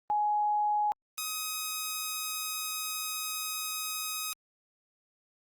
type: tone pair in turn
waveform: sine / 5% pulse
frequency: 837 / 1261 Hz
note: G#5 / D#6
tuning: +13 / +23 cents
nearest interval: perfect fifth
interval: 710 cents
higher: second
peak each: -25 / -21 dBFS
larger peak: second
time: 0.1-0.92 / 1.18-4.33 s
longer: second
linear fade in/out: 0 ms
effects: Opus 32 kbps